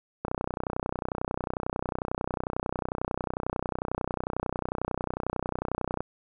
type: click train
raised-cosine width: 1 ms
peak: -15 dBFS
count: 180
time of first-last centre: 0.25-6.006 s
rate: 31.1 Hz
effects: none